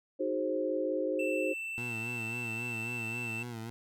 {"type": "chord", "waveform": "sine", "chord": "Ab dominant seventh", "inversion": "second", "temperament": "equal with one note detuned", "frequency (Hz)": [311.1, 370, 415.3, 530.2], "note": ["Eb4", "Gb4", "Ab4", "C5"], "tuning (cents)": [0, 0, 0, 23], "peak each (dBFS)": [-35, -36, -38, -32], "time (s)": [0.19, 1.54], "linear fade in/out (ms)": 20}
{"type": "tone", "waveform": "triangle", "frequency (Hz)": 2666, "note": "E7", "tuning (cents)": 19, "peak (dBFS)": -34, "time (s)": [1.19, 3.43], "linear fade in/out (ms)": 5}
{"type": "tone with vibrato", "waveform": "20% pulse", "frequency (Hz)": 116.54, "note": "A#2", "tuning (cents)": 0, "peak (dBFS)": -34, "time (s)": [1.78, 3.7], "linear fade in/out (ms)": 0, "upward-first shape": "sine", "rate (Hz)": 3.7, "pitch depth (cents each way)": 82}
{"effects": []}